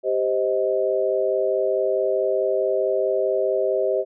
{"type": "chord", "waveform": "sine", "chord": "C minor", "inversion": "second", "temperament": "just", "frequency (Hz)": [392.4, 523.3, 627.9], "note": ["G4", "C5", "Eb5"], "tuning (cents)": [2, 0, 16], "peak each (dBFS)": -23, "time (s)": [0.03, 4.05], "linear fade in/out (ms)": 50, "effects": []}